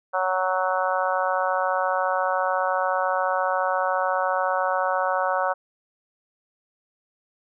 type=harmonic tone; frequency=185.8 Hz; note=F#3; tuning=7 cents sharp; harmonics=3 / 4 / 5 / 6 / 7 / 8; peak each=-26 / -27 / -28 / -29 / -29 / -30 dBFS; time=0.13-5.54 s; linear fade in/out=20 ms; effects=none